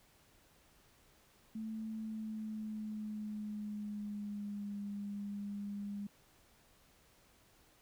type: tone with pitch glide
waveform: sine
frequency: 220 to 202.9 Hz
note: A3 to G#3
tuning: 0 to -40 cents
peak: -39 dBFS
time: 1.55-6.07 s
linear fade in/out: 5 ms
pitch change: -140 cents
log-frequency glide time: 1.92-4.81 s
effects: pink hiss -67 dBFS RMS until 7.81 s